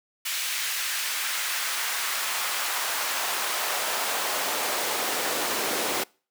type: noise with high-pass filter sweep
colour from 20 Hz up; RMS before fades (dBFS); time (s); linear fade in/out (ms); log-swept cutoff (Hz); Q
pink; -28; 0.25-6.04; 10; 2200 to 360; 0.98
effects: noise-tail reverb RT60 0.4 s tail -26 dB re dry